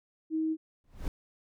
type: tone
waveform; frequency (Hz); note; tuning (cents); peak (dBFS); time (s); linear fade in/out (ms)
sine; 317.3; D#4; +34; -27; 0.3-0.57; 50
type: noise with exponential growth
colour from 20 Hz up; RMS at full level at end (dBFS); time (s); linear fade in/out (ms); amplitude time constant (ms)
brown; -30; 0.84-1.08; 1; 52
effects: none